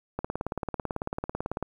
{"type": "click train", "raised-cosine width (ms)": 1, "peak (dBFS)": -16, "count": 27, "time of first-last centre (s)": [0.19, 1.626], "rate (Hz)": 18.1, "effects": ["9-bit"]}